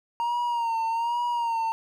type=tone with vibrato; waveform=triangle; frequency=932.3 Hz; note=A#5; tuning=in tune; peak=-22 dBFS; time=0.2-1.72 s; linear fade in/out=0 ms; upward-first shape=sine; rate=1.2 Hz; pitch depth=56 cents each way; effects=none